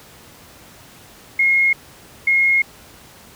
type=tone bursts at uneven times; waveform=sine; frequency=2153 Hz; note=C7; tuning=49 cents sharp; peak=-12 dBFS; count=2; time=1.39-1.73 / 2.27-2.62 s; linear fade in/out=5 ms; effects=pink hiss -44 dBFS RMS until 3.35 s + high-pass 60 Hz 12 dB/octave